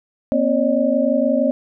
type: tone cluster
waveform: sine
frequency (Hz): 240 / 266.4 / 554 / 605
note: B3 / C4 / C#5 / D#5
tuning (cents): -49 / +31 / -1 / -49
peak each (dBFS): -20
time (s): 0.32-1.51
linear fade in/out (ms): 0
effects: none